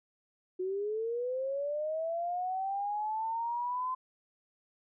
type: linear sweep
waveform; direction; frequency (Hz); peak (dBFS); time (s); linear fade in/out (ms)
sine; up; 362.7 to 1032; -31; 0.59-3.95; 10
effects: none